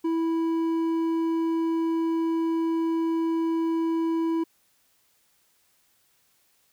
triangle tone with hard clipping, 328.4 Hz, E4, 6 cents flat, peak -24 dBFS, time 0.04-4.44 s, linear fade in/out 10 ms, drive 9 dB, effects white hiss -66 dBFS RMS until 6.72 s

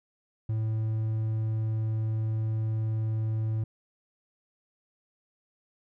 triangle tone, 110.1 Hz, A2, 2 cents sharp, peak -24 dBFS, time 0.49-3.64 s, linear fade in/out 5 ms, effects none

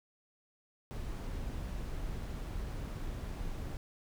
brown noise, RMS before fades -39 dBFS, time 0.91-3.77 s, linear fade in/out 0 ms, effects none

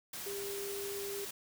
sine tone in noise, 399.8 Hz, G4, 34 cents sharp, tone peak -39 dBFS, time 0.26-1.25 s, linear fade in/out 5 ms, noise white, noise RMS -43 dBFS, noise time 0.13-1.31 s, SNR +1 dB, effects none

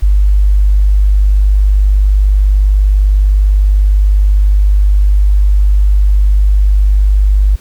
sine tone, 49.91 Hz, G1, 32 cents sharp, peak -5 dBFS, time 0.02-7.56 s, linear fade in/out 10 ms, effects pink hiss -42 dBFS RMS until 7.6 s

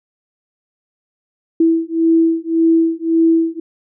sine beating tone pair, 327.4 / 329.2 Hz, E4 / E4, -12 / -2 cents, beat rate 1.8 Hz, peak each -14 dBFS, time 1.6-3.6 s, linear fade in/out 5 ms, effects none

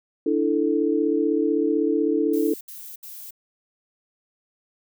sine chord, D suspended second, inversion none, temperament equal, 293.7 / 329.6 / 440 Hz, D4 / E4 / A4, 0 / 0 / 0 cents, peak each -23 dBFS, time 0.26-2.54 s, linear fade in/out 5 ms
violet noise bursts, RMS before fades -39 dBFS, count 3, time 2.33-3.308 s, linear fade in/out 5 ms, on 280 ms, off 69 ms
effects none

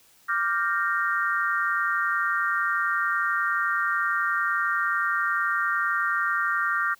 sine chord, G minor seventh, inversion second, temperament equal with one note detuned, 1174.7 / 1396.9 / 1568 / 1849.6 Hz, D6 / F6 / G6 / Bb6, 0 / 0 / 0 / -14 cents, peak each -28 / -26 / -29 / -29 dBFS, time 0.28-6.95 s, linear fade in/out 20 ms, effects white hiss -58 dBFS RMS until 6.99 s

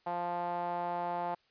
sawtooth tone with band-pass filter, 174.61 Hz, F3, in tune, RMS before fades -35 dBFS, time 0.06-1.35 s, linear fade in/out 10 ms, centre 800 Hz, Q 5.1, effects white hiss -70 dBFS RMS until 1.5 s + resampled to 11025 Hz

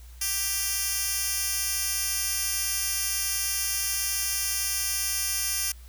10% pulse tone with high-pass filter, 393.1 Hz, G4, 5 cents sharp, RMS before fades -28 dBFS, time 0.21-5.72 s, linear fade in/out 5 ms, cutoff 5800 Hz, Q 0.59, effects added 60 Hz sine -43 dBFS peak until 5.88 s + white hiss -56 dBFS RMS until 5.88 s

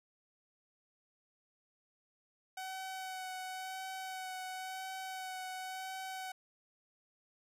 sawtooth tone with vibrato, 752 Hz, F#5, 28 cents sharp, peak -37 dBFS, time 2.57-6.32 s, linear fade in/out 5 ms, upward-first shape sine, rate 0.95 Hz, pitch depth 16 cents each way, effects resampled to 32000 Hz + 13-bit

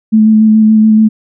sine tone with vibrato, 217.4 Hz, A3, 21 cents flat, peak -3 dBFS, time 0.12-1.09 s, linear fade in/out 20 ms, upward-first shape square, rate 7 Hz, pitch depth 13 cents each way, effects none

